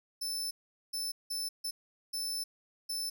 sawtooth tone bursts at uneven times, 5280 Hz, E8, 2 cents sharp, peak -31 dBFS, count 6, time 0.21-0.51 / 0.93-1.12 / 1.3-1.49 / 1.64-1.71 / 2.13-2.44 / 2.89-3.1 s, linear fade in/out 10 ms, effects none

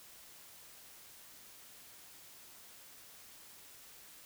silence, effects white hiss -56 dBFS RMS until 4.25 s

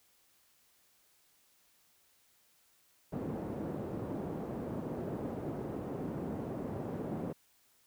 pink band-pass noise, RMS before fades -39 dBFS, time 3.12-7.33 s, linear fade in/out 10 ms, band 160 to 490 Hz, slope 12 dB/octave, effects white hiss -69 dBFS RMS until 7.86 s

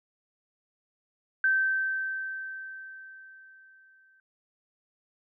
sine tone with exponential decay, 1551 Hz, G6, 19 cents flat, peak -20 dBFS, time 1.44-4.2 s, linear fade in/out 2 ms, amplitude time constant 600 ms, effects none

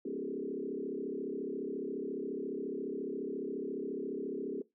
sine tone with frequency modulation, 329.6 Hz, E4, in tune, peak -34 dBFS, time 0.05-4.62 s, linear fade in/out 5 ms, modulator 34.4 Hz, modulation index 3.1, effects noise-tail reverb RT60 0.2 s tail -20 dB re dry + high-pass 200 Hz 12 dB/octave

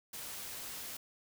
white noise, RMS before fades -44 dBFS, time 0.13-0.97 s, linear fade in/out 5 ms, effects none

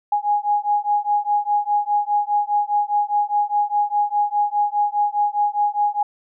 sine beating tone pair, 825 / 829.9 Hz, G#5 / G#5, -12 / -1 cents, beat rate 4.9 Hz, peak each -20 dBFS, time 0.12-6.03 s, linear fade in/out 5 ms, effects none

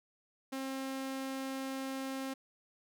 sawtooth tone, 267 Hz, C4, 35 cents sharp, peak -33 dBFS, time 0.52-2.34 s, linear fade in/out 10 ms, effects none

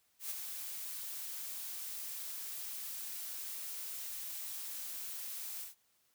blue noise with ADSR envelope, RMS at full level -38 dBFS, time 0.19-5.75 s, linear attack 120 ms, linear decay 9 ms, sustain -5 dB, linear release 140 ms, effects white hiss -74 dBFS RMS until 6.14 s

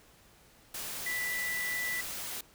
sine tone in noise, 1975.5 Hz, B6, in tune, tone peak -32 dBFS, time 1.06-2.01 s, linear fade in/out 5 ms, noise white, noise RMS -39 dBFS, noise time 0.74-2.41 s, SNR +4 dB, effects pink hiss -60 dBFS RMS until 2.54 s

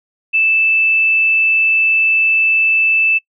sine tone, 2637 Hz, E7, in tune, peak -10 dBFS, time 0.33-3.19 s, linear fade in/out 20 ms, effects noise-tail reverb RT60 0.1 s tail -23 dB re dry

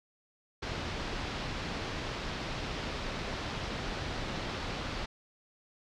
pink low-pass noise, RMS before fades -37 dBFS, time 0.62-5.06 s, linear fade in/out 10 ms, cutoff 5000 Hz, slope 24 dB/octave, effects none

